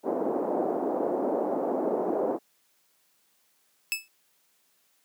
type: band-pass noise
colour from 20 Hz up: pink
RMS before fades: -28 dBFS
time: 0.03-2.39 s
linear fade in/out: 50 ms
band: 280 to 740 Hz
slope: 24 dB/octave
type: tone with exponential decay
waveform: sawtooth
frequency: 2612 Hz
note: E7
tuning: 17 cents flat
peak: -19 dBFS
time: 3.92-4.08 s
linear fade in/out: 0 ms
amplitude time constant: 33 ms
effects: white hiss -68 dBFS RMS until 5.04 s + high-pass 150 Hz 12 dB/octave